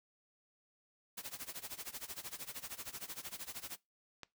white noise with tremolo, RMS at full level -43 dBFS, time 1.17-3.77 s, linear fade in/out 10 ms, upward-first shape sine, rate 13 Hz, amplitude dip 90%
click, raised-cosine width 0.2 ms, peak -28 dBFS, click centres 4.233 s
effects noise-tail reverb RT60 0.2 s tail -22 dB re dry

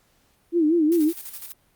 sine tone with vibrato, 322.4 Hz, E4, 38 cents flat, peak -16 dBFS, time 0.52-1.13 s, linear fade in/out 50 ms, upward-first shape sine, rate 5.3 Hz, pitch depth 130 cents each way
blue noise with tremolo, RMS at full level -35 dBFS, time 0.92-1.52 s, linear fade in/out 0 ms, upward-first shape square, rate 12 Hz, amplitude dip 55%
effects pink hiss -63 dBFS RMS until 1.75 s + Opus 48 kbps

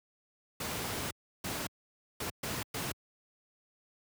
pink noise bursts at uneven times, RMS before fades -36 dBFS, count 5, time 0.6-1.11 / 1.44-1.67 / 2.2-2.3 / 2.43-2.63 / 2.74-2.92 s, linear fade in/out 5 ms, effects high-pass 80 Hz 12 dB/octave

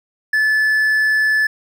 triangle tone, 1735 Hz, A6, 25 cents flat, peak -11 dBFS, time 0.33-1.47 s, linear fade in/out 5 ms, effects none

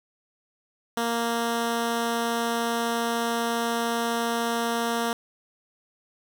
10% pulse tone, 232.8 Hz, A#3, 2 cents flat, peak -16 dBFS, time 0.97-5.13 s, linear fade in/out 2 ms, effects none

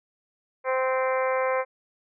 harmonic tone, 260.1 Hz, C4, 10 cents flat, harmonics 2 / 3 / 4 / 5 / 6 / 7 / 8 / 9, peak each -24 / -33 / -29 / -36 / -36 / -39 / -35 / -40 dBFS, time 0.64-1.65 s, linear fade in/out 50 ms, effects none

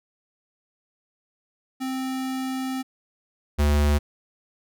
square tone pair in turn, 261.6 / 73.41 Hz, C4 / D2, 0 / 0 cents, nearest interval octave + minor seventh, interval 2200 cents, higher first, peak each -27 / -18 dBFS, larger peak second, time 1.8-2.83 / 3.58-3.99 s, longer first, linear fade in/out 20 ms, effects none

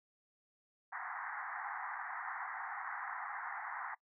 pink band-pass noise, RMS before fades -43 dBFS, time 0.92-3.95 s, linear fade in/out 10 ms, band 750 to 2000 Hz, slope 96 dB/octave, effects noise-tail reverb RT60 0.1 s tail -22 dB re dry

